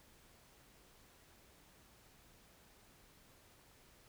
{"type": "silence", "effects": ["pink hiss -65 dBFS RMS until 4.08 s"]}